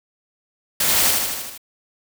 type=noise with echo; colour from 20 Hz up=white; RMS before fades=-19 dBFS; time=0.8-1.11 s; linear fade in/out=5 ms; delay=78 ms; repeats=6; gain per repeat=-3 dB; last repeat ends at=1.578 s; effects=none